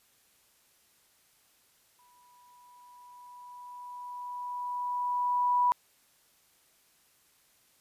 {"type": "tone with exponential growth", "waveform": "sine", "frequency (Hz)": 982, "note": "B5", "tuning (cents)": -10, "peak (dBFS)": -21, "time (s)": [1.99, 5.72], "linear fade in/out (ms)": 0, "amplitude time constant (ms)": 810, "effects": ["white hiss -66 dBFS RMS until 7.8 s", "resampled to 32000 Hz"]}